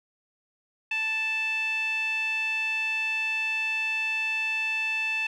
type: tone with band-pass filter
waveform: sawtooth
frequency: 880 Hz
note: A5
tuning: in tune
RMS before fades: -28 dBFS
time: 0.91-5.27 s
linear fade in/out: 5 ms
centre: 2500 Hz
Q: 9.6
effects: none